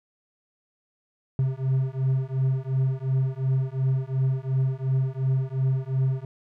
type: beating tone pair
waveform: triangle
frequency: 130.81 / 133.61 Hz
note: C3 / C3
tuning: 0 / +37 cents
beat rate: 2.8 Hz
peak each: -23 dBFS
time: 1.39-6.25 s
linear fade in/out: 2 ms
effects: none